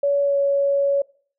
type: tone with pitch glide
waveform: sine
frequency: 566 to 560.1 Hz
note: C#5 to C#5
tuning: +36 to +18 cents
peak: -16 dBFS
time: 0.03-1.02 s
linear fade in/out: 5 ms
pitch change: -18 cents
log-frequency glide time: 0.22-0.37 s
effects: noise-tail reverb RT60 0.5 s tail -23 dB re dry